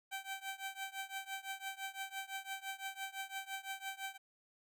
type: tone with tremolo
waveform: 15% pulse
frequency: 776 Hz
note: G5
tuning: 18 cents flat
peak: -32 dBFS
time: 0.11-4.18 s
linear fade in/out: 20 ms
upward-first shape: triangle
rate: 5.9 Hz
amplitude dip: 95%
effects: none